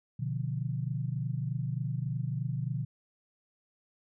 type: chord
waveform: sine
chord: B diminished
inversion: none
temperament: equal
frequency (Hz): 123.47 / 146.83 / 174.61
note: B2 / D3 / F3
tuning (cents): 0 / 0 / 0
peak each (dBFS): -33 / -34 / -39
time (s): 0.19-2.85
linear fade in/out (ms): 10
effects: none